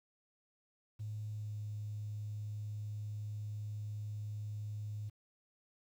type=tone with pitch glide; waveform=triangle; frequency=106.7 to 105.35 Hz; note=G#2 to G#2; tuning=+47 to +25 cents; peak=-35 dBFS; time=0.99-5.1 s; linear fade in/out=20 ms; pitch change=-22 cents; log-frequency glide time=1.29-1.54 s; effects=tanh soft clip ceiling -37 dBFS + 11-bit